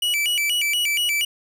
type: tone with vibrato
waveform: 45% pulse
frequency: 2605 Hz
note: E7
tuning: 21 cents flat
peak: -19 dBFS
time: 0.02-1.25 s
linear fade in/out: 5 ms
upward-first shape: square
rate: 4.2 Hz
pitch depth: 200 cents each way
effects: none